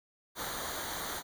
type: noise with comb filter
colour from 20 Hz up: pink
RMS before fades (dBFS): -38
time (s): 0.35-1.23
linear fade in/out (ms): 50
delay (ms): 0.38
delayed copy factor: -0.75
effects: none